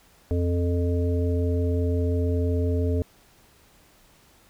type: harmonic tone with a mistuned harmonic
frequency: 87.31 Hz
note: F2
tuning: in tune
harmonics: 1 / 3 / 5 / 7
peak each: -22 / -29 / -29 / -36 dBFS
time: 0.31-3.02 s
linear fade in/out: 0 ms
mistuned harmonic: 1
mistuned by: -38 cents
effects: pink hiss -57 dBFS RMS until 4.49 s